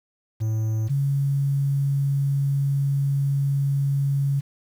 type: tone pair in turn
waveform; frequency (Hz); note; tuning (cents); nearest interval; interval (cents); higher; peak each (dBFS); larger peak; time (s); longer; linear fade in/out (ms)
triangle / sine; 110 / 139.31; A2 / C#3; 0 / +9; major third; 409; second; -19; neither; 0.4-0.89 / 0.89-4.41; second; 20
effects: 8-bit